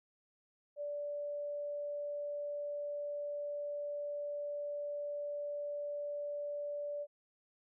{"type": "tone", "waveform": "sine", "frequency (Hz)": 582, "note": "D5", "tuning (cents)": -16, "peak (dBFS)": -37, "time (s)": [0.76, 7.07], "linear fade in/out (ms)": 50, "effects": []}